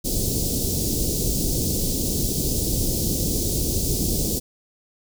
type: band-stop noise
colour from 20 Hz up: pink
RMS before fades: -23 dBFS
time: 0.04-4.4 s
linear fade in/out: 20 ms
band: 450 to 4800 Hz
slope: 24 dB/octave
effects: none